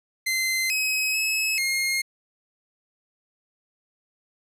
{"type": "tone with pitch steps", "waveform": "sawtooth", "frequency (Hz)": [2070, 2546, 2580, 2137], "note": ["C7", "D#7", "E7", "C7"], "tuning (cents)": [-19, 39, -38, 36], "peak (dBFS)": -19, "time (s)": [0.26, 2.02], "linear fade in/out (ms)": 10, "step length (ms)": 440, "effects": ["resampled to 32000 Hz"]}